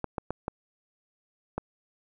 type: clicks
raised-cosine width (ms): 1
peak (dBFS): -16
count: 5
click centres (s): 0.043 / 0.182 / 0.306 / 0.481 / 1.58
effects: none